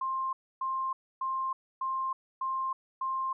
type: tone bursts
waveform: sine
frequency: 1056 Hz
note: C6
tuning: 16 cents sharp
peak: -29 dBFS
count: 6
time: 0.01-3.33 s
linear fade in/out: 5 ms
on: 320 ms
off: 280 ms
effects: none